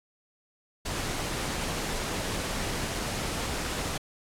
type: noise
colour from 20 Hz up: pink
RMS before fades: -32 dBFS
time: 0.85-3.98 s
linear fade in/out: 10 ms
effects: low-pass 10000 Hz 12 dB/octave + AAC 64 kbps